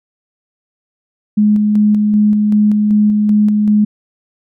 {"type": "tone with tremolo", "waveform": "sine", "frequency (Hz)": 210, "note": "G#3", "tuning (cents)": 19, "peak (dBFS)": -7, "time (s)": [1.37, 3.85], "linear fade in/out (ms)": 10, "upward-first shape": "square", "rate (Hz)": 2.6, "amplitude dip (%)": 25, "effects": []}